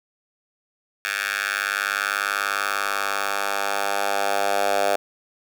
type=tone with high-pass filter sweep; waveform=10% pulse; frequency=100.2 Hz; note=G2; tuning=38 cents sharp; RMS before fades=-24 dBFS; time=1.05-4.96 s; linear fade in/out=0 ms; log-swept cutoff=1800 to 660 Hz; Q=2.8; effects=none